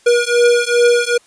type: beating tone pair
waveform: square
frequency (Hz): 478.3 / 480.8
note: A#4 / B4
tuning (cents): +44 / -46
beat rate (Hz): 2.5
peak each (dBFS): -14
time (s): 0.06-1.18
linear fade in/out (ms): 10
effects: white hiss -51 dBFS RMS until 1.26 s + resampled to 22050 Hz